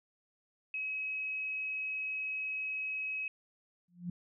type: tone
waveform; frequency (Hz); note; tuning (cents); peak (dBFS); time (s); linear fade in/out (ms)
sine; 2554; D#7; +45; -34; 0.74-3.28; 2
type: tone with exponential growth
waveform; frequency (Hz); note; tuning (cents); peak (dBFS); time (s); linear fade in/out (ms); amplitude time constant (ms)
sine; 176; F3; +14; -32; 3.88-4.1; 5; 46
effects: none